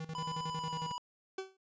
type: tone with tremolo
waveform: square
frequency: 160 Hz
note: D#3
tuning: 49 cents sharp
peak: -39 dBFS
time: 0-0.92 s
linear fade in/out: 5 ms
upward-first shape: square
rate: 11 Hz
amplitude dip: 80%
type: tone with pitch glide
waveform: square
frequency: 996 to 979.5 Hz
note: B5 to B5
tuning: +14 to -15 cents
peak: -38 dBFS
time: 0.15-0.98 s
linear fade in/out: 0 ms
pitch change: -29 cents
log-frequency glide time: 0.49-0.78 s
type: tone with exponential decay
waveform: 40% pulse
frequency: 381.8 Hz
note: G4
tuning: 46 cents flat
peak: -33 dBFS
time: 1.38-1.57 s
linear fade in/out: 5 ms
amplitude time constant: 40 ms
effects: resampled to 16000 Hz